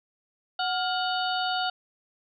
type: harmonic tone with a mistuned harmonic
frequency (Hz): 740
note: F#5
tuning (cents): 0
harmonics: 1 / 2 / 4 / 5 / 6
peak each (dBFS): -28 / -31 / -34 / -35 / -36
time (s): 0.59-1.7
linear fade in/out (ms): 5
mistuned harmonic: 2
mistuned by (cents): -85
effects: none